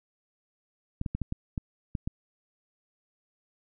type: clicks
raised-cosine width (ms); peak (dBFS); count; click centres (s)
5; -18; 8; 1.014 / 1.062 / 1.15 / 1.217 / 1.324 / 1.578 / 1.952 / 2.075
effects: none